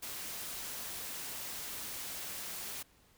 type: noise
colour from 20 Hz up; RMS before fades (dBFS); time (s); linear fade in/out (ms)
white; -42; 0.02-2.83; 10
effects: pink hiss -66 dBFS RMS until 3.17 s